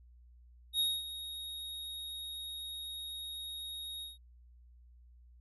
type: tone with ADSR envelope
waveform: square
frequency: 3752 Hz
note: A#7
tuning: 11 cents sharp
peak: -28 dBFS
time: 0.73-4.18 s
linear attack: 65 ms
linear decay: 230 ms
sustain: -13 dB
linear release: 160 ms
effects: added 60 Hz sine -56 dBFS peak until 5.4 s + resampled to 32000 Hz